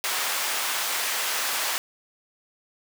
pink high-pass noise, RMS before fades -27 dBFS, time 0.04-1.78 s, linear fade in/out 0 ms, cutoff 970 Hz, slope 12 dB/octave, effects none

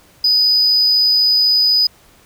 triangle tone, 4978 Hz, D#8, in tune, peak -8 dBFS, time 0.24-1.87 s, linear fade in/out 5 ms, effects tanh soft clip ceiling -6 dBFS + pink hiss -49 dBFS RMS until 2.25 s

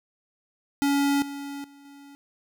square tone with level steps, 281.7 Hz, C#4, 28 cents sharp, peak -21 / -34 / -49 / -46 dBFS, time 0.82-2.15 s, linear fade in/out 0 ms, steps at 1.22 / 1.64 / 1.85 s, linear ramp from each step 2 ms, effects none

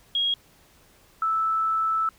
sine tone pair in turn, 3284 / 1314.6 Hz, G#7 / E6, -20 / -5 cents, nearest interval octave + major third, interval 1585 cents, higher first, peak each -21 dBFS, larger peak neither, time 0.15-0.34 / 1.22-2.09 s, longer second, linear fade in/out 2 ms, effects pink hiss -57 dBFS RMS until 2.18 s

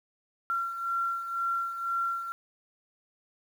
sine beating tone pair, 1367 / 1369 Hz, F6 / F6, -37 / -35 cents, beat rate 2 Hz, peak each -29 / -36 dBFS, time 0.5-2.32 s, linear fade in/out 0 ms, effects 9-bit

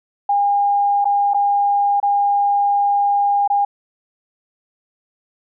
sine tone with dropouts, 810 Hz, G#5, 43 cents flat, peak -13 dBFS, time 0.29-3.65 s, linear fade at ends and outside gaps 5 ms, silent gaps 1.045-1.053 / 1.336-1.344 / 2.001-2.028 / 3.477-3.5 s, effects none

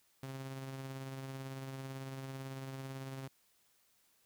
sawtooth tone with tremolo, 133.9 Hz, C3, 40 cents sharp, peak -37 dBFS, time 0.23-3.28 s, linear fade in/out 2 ms, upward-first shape triangle, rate 18 Hz, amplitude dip 35%, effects white hiss -72 dBFS RMS until 4.25 s

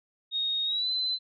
sine tone with pitch glide, 3729 to 4043 Hz, A#7 to B7, 0 to +40 cents, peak -26 dBFS, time 0.31-1.19 s, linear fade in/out 50 ms, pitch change +140 cents, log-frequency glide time 0.65-0.89 s, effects none

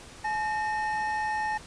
triangle tone pair together, 854.9 / 1824 Hz, G#5 / A#6, +50 / -38 cents, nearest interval octave + minor second, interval 1312 cents, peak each -26 / -31 dBFS, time 0.24-1.58 s, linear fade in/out 10 ms, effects pink hiss -47 dBFS RMS until 1.66 s + resampled to 22050 Hz

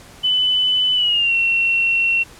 sine tone with pitch glide, 3004 to 2723 Hz, F#7 to F7, +26 to -44 cents, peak -14 dBFS, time 0.23-2.24 s, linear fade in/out 20 ms, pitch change -170 cents, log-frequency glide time 0.94-1.34 s, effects pink hiss -43 dBFS RMS until 2.39 s + low-pass 11000 Hz 12 dB/octave

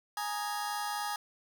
sawtooth chord, Ab suspended second, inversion none, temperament just, 830.6 / 934.4 / 1245.9 Hz, Ab5 / Bb5 / Eb6, 0 / +4 / +2 cents, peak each -31 / -37 / -35 dBFS, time 0.17-1.16 s, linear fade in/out 2 ms, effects none

